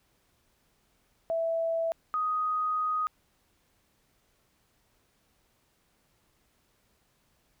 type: tone pair in turn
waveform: sine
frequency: 659.3 / 1248.1 Hz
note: E5 / D#6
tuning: 0 / +5 cents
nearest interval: major seventh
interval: 1105 cents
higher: second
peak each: -26 dBFS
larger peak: neither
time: 1.3-1.92 / 2.14-3.07 s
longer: second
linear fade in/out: 0 ms
effects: pink hiss -70 dBFS RMS until 7.6 s